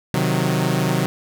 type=chord; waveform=sawtooth; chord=C diminished; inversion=none; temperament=equal with one note detuned; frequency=130.81 / 155.56 / 183.93 Hz; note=C3 / Eb3 / Gb3; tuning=0 / 0 / -10 cents; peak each=-18 dBFS; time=0.14-1.06 s; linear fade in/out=0 ms; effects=none